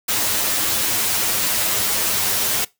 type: noise with comb filter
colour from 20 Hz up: white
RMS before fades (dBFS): -20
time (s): 0.08-2.65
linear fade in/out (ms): 10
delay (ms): 9.5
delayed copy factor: +0.8
effects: noise-tail reverb RT60 0.2 s tail -21 dB re dry